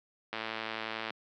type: click train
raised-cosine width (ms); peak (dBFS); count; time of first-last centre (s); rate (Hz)
0.3; -19; 87; 0.33-1.105; 111
effects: high-pass 200 Hz 12 dB/octave + low-pass 5000 Hz 12 dB/octave